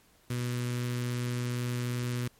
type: tone with notch filter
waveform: sawtooth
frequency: 122.4 Hz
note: B2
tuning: 15 cents flat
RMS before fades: -32 dBFS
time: 0.3-2.28 s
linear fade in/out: 5 ms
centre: 740 Hz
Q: 0.82
effects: pink hiss -63 dBFS RMS until 2.39 s + MP3 64 kbps